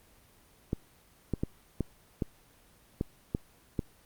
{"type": "clicks", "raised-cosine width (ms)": 3, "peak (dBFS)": -16, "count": 8, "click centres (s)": [0.731, 1.337, 1.435, 1.807, 2.222, 3.011, 3.349, 3.792], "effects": ["pink hiss -61 dBFS RMS until 4.05 s", "Opus 24 kbps"]}